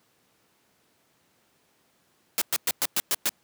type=noise bursts; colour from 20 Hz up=white; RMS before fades=-24 dBFS; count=7; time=2.38-3.292 s; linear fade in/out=0 ms; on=36 ms; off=110 ms; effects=pink hiss -66 dBFS RMS until 3.43 s + high-pass 150 Hz 12 dB/octave